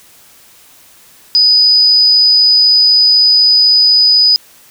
sine tone, 4978 Hz, D#8, in tune, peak -5 dBFS, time 1.35-4.36 s, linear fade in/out 0 ms, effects white hiss -43 dBFS RMS until 4.7 s

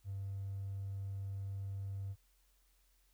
triangle tone with hard clipping, 98 Hz, G2, in tune, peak -39 dBFS, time 0.04-2.16 s, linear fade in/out 50 ms, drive 3 dB, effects added 45 Hz sine -70 dBFS peak until 3.13 s + white hiss -75 dBFS RMS until 3.13 s

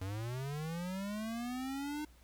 square linear sweep, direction up, 91.3 to 304.2 Hz, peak -38 dBFS, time 0.01-2.05 s, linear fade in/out 5 ms, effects added 60 Hz sine -59 dBFS peak until 2.23 s + pink hiss -66 dBFS RMS until 2.23 s

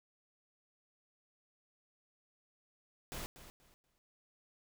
pink noise with echo, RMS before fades -43 dBFS, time 3.12-3.26 s, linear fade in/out 0 ms, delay 240 ms, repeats 3, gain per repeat -12 dB, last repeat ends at 3.98 s, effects none

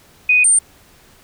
sine tone pair in turn, 2489 / 8889 Hz, D#7 / C#9, 0 / +4 cents, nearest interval octave + minor seventh, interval 2204 cents, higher second, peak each -9 dBFS, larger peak neither, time 0.29-0.44 / 0.44-0.59 s, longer neither, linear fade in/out 5 ms, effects pink hiss -49 dBFS RMS until 1.23 s

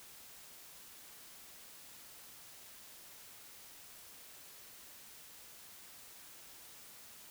silence, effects white hiss -55 dBFS RMS until 7.3 s

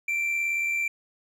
triangle tone with amplitude modulation, 2351 Hz, D7, 1 cent sharp, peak -21 dBFS, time 0.08-0.88 s, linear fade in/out 5 ms, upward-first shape sine, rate 78.1 Hz, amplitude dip 35%, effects none

